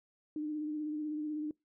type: tone with vibrato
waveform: sine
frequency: 303.1 Hz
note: D#4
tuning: 45 cents flat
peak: -34 dBFS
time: 0.36-1.51 s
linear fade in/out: 2 ms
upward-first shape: sine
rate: 16 Hz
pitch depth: 30 cents each way
effects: noise-tail reverb RT60 0.2 s tail -25 dB re dry